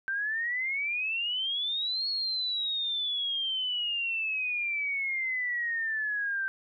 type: exponential two-way sweep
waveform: sine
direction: up then down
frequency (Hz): 1554 to 4358 to 1554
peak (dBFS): -28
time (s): 0.08-6.48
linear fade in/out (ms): 0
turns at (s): 2.08
effects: none